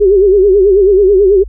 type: tone with vibrato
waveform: sine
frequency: 392 Hz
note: G4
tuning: in tune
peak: -4 dBFS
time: 0-1.44 s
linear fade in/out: 20 ms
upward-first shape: sine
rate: 9.2 Hz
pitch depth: 110 cents each way
effects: added 50 Hz sine -23 dBFS peak until 1.48 s